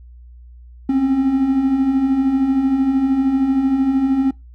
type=beating tone pair; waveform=triangle; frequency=256.2 / 269.2 Hz; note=C4 / C4; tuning=-36 / +49 cents; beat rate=13 Hz; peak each=-21 / -12 dBFS; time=0.89-4.31 s; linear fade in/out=5 ms; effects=noise-tail reverb RT60 0.2 s tail -22 dB re dry + added 60 Hz sine -38 dBFS peak until 4.54 s